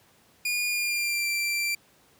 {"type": "tone with pitch glide", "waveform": "sawtooth", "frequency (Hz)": [2434, 2354], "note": ["D#7", "D7"], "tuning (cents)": [-39, 3], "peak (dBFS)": -22, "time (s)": [0.45, 1.75], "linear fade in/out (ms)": 5, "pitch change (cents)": -58, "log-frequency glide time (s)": [0.67, 1.27], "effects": ["pink hiss -60 dBFS RMS until 2.19 s", "high-pass 100 Hz 12 dB/octave"]}